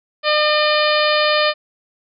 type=harmonic tone; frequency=604 Hz; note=D5; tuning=48 cents sharp; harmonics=1 / 2 / 3 / 4 / 5 / 6 / 7 / 8; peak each=-17 / -20 / -22 / -23 / -24 / -25 / -25 / -26 dBFS; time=0.23-1.54 s; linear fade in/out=50 ms; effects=none